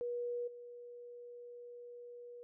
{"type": "tone with level steps", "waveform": "sine", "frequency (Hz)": 482.4, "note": "B4", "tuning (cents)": -41, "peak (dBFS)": [-36, -48], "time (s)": [0.01, 2.43], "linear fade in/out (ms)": 0, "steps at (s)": 0.47, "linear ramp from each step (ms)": 10, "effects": []}